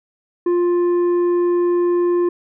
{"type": "tone with tanh clipping", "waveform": "sine", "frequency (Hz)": 350.6, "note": "F4", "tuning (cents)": 7, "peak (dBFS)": -15, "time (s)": [0.46, 2.29], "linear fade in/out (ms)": 5, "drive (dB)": 6, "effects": []}